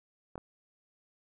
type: clicks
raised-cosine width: 1 ms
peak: -27 dBFS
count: 2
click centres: 0.356 / 0.379 s
effects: none